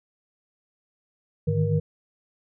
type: tone cluster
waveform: sine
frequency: 103.8 / 152.4 / 159.5 / 473.6 Hz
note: G#2 / D#3 / D#3 / A#4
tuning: 0 / -36 / +43 / +27 cents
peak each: -25 / -24 / -28 / -28 dBFS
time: 1.47-1.8 s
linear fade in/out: 10 ms
effects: none